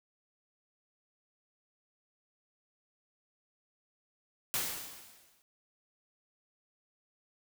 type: noise with exponential decay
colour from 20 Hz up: white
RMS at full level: -31 dBFS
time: 4.54-5.42 s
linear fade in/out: 0 ms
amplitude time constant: 190 ms
effects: none